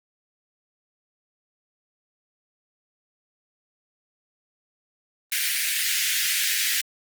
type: high-pass noise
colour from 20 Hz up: pink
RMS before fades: -24 dBFS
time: 5.32-6.81 s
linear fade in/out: 2 ms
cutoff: 1700 Hz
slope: 48 dB/octave
effects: Opus 24 kbps